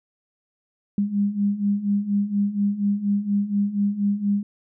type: beating tone pair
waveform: sine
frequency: 200 / 204.2 Hz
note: G3 / G#3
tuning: +35 / -29 cents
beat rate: 4.2 Hz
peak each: -25 / -21 dBFS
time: 0.98-4.43 s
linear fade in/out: 2 ms
effects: none